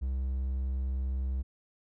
triangle tone, 65.41 Hz, C2, in tune, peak -27 dBFS, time 0.01-1.43 s, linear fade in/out 20 ms, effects none

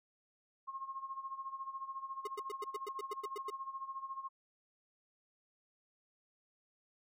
sine tone with tremolo, 1075 Hz, C6, 47 cents sharp, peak -38 dBFS, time 0.67-4.29 s, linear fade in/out 20 ms, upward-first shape sine, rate 14 Hz, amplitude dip 75%
square tone bursts, 415.3 Hz, G#4, in tune, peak -40 dBFS, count 11, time 2.25-3.503 s, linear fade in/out 5 ms, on 23 ms, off 100 ms
effects none

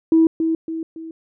sine tone with echo, 324.5 Hz, E4, 27 cents flat, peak -9 dBFS, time 0.12-0.27 s, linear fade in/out 2 ms, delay 280 ms, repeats 3, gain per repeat -7 dB, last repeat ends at 1.11 s, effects tanh soft clip ceiling -5 dBFS

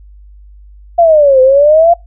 sine exponential two-way sweep, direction down then up, 698.5 to 511 to 698.5 Hz, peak -3 dBFS, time 0.98-1.94 s, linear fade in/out 10 ms, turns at 1.41 s, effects noise-tail reverb RT60 0.2 s tail -22 dB re dry + added 50 Hz sine -34 dBFS peak until 2.06 s

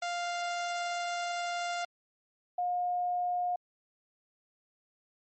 sawtooth / sine tone pair in turn, 698.5 / 714.4 Hz, F5 / F5, 0 / +39 cents, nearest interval unison, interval 39 cents, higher second, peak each -28 dBFS, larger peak neither, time 0.02-1.85 / 2.58-3.56 s, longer first, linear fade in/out 5 ms, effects MP3 32 kbps

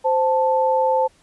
sine tone pair together, 520.9 / 880 Hz, C5 / A5, -8 / 0 cents, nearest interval major sixth, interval 908 cents, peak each -18 dBFS, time 0.04-1.08 s, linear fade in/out 20 ms, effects pink hiss -57 dBFS RMS until 1.22 s + resampled to 24000 Hz

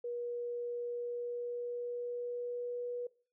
sine tone with pitch glide, 480.4 to 486.3 Hz, B4 to B4, -48 to -27 cents, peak -36 dBFS, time 0.04-3.07 s, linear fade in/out 5 ms, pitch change +21 cents, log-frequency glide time 0.84-2.86 s, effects noise-tail reverb RT60 0.4 s tail -20 dB re dry

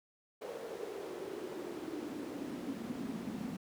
brown noise with high-pass filter sweep, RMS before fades -42 dBFS, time 0.41-3.57 s, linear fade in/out 10 ms, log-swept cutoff 480 to 210 Hz, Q 5, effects none

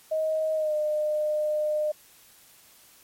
sine tone with pitch glide, 629 to 606.5 Hz, D#5 to D#5, +19 to -44 cents, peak -23 dBFS, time 0.11-1.92 s, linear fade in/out 10 ms, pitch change -63 cents, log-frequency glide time 0.55-0.74 s, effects white hiss -55 dBFS RMS until 3.03 s + MP3 64 kbps

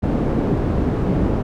white low-pass noise, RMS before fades -19 dBFS, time 0.02-1.43 s, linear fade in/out 20 ms, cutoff 300 Hz, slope 12 dB/octave, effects none

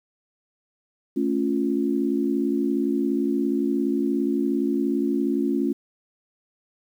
sine chord, A augmented, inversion none, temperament equal, 220 / 277.2 / 349.2 Hz, A3 / C#4 / E#4, 0 / 0 / 0 cents, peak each -26 / -23 / -26 dBFS, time 1.16-5.73 s, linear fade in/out 10 ms, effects 9-bit

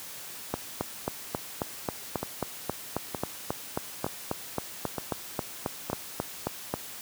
two click trains, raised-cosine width 1 ms, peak -13 / -16 dBFS, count 24 / 5, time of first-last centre 0.54-6.739 / 2.23-5.9 s, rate 3.71 / 1.09 Hz, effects white hiss -42 dBFS RMS until 7.01 s + high-pass 80 Hz 12 dB/octave

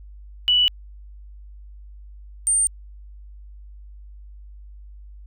sine tone pair in turn, 2957 / 8802 Hz, F#7 / C#9, -2 / -13 cents, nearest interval octave + perfect fifth, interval 1889 cents, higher second, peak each -14 / -16 dBFS, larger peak first, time 0.48-0.68 / 2.47-2.67 s, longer neither, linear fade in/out 0 ms, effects added 50 Hz sine -39 dBFS peak until 5.26 s

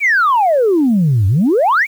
sine exponential two-way sweep, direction down then up, 2405 to 91.3 to 2405 Hz, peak -8 dBFS, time 0-1.87 s, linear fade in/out 50 ms, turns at 1.27 s, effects tanh soft clip ceiling -6 dBFS + 7-bit

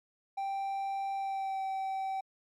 triangle tone with pitch glide, 784 to 770.5 Hz, G5 to G5, 0 to -30 cents, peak -30 dBFS, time 0.37-2.21 s, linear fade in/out 10 ms, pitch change -30 cents, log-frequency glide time 1.15-1.62 s, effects MP3 96 kbps

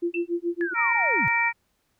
sine tone with tremolo, 344 Hz, F4, 26 cents flat, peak -21 dBFS, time 0.02-0.74 s, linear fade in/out 10 ms, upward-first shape sine, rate 7 Hz, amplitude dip 100%
sine tone with exponential decay, 2674 Hz, E7, 24 cents sharp, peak -26 dBFS, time 0.14-0.28 s, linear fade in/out 5 ms, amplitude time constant 30 ms
sine linear sweep, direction down, 1738 to 93.9 Hz, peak -28 dBFS, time 0.61-1.28 s, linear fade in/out 0 ms
harmonic tone, 466.2 Hz, A#4, in tune, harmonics 2 / 3 / 4 / 5, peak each -26 / -34 / -25 / -23 dBFS, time 0.74-1.53 s, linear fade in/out 50 ms
effects pink hiss -71 dBFS RMS until 1.99 s

